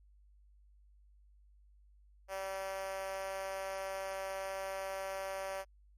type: tone with high-pass filter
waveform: 5% pulse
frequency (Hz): 192.8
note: G3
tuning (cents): -28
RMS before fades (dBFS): -40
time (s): 2.28-5.65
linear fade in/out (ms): 50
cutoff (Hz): 580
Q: 4.3
effects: added 50 Hz sine -60 dBFS peak until 5.97 s + MP3 64 kbps